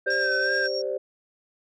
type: chord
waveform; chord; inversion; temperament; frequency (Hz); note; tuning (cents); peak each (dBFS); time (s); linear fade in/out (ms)
sine; G suspended fourth; none; just; 392 / 522.7 / 588; G4 / C5 / D5; 0 / -2 / +2; -31 / -28 / -31; 0.06-0.98; 10
type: tone with vibrato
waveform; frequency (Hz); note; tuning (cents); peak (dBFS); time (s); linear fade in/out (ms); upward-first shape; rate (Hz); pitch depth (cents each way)
sine; 1568; G6; 0; -22; 0.06-0.68; 20; sine; 2.5; 47
type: tone with tremolo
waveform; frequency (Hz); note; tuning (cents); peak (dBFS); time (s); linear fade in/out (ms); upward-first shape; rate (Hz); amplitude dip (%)
sine; 5540; F8; -15; -29; 0.1-0.82; 5; sine; 9.3; 40
effects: tanh soft clip ceiling -14 dBFS